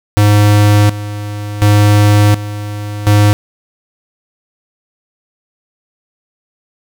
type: tone with tremolo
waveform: square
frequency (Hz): 103.83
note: G#2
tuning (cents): 0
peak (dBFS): -6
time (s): 0.17-3.33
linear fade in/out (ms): 0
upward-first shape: square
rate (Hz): 0.69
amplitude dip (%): 80
effects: none